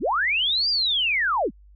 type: linear two-way sweep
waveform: sine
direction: up then down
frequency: 144.3 to 4883 to 144.3 Hz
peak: -19 dBFS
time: 0-1.51 s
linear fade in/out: 50 ms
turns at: 0.69 s
effects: added 50 Hz sine -47 dBFS peak until 1.75 s + MP3 96 kbps